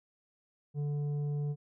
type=tone with tanh clipping; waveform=triangle; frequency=146 Hz; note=D3; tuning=10 cents flat; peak=-32 dBFS; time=0.74-1.56 s; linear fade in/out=50 ms; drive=11 dB; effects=none